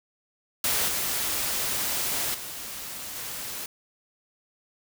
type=noise with level steps; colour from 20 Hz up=white; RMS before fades=-25 / -28 / -37 / -35 dBFS; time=0.64-3.66 s; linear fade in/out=2 ms; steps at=0.88 / 2.34 / 3.15 s; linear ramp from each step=5 ms; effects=none